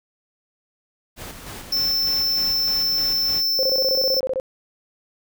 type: noise with tremolo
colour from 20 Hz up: pink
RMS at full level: -35 dBFS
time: 1.16-3.43 s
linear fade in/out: 50 ms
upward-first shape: square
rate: 3.3 Hz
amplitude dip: 40%
type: tone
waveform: square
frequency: 5330 Hz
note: E8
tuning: 18 cents sharp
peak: -19 dBFS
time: 1.72-4.2 s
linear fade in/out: 5 ms
type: tone bursts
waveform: sine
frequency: 523 Hz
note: C5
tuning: 1 cent flat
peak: -20 dBFS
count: 13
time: 3.59-4.399 s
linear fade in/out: 0 ms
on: 41 ms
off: 23 ms
effects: none